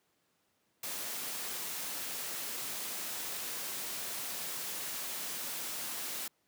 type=noise; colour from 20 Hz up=white; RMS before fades=-39 dBFS; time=0.83-6.28 s; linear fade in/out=5 ms; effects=pink hiss -75 dBFS RMS until 6.47 s + high-pass 150 Hz 12 dB/octave